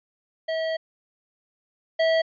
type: tone pair in turn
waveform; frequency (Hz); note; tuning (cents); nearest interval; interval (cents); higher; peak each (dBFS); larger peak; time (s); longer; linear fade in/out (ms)
square; 645 / 649.9; E5 / E5; -38 / -25; unison; 13; second; -25 / -19; second; 0.48-0.77 / 1.99-2.22; first; 10
effects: resampled to 11025 Hz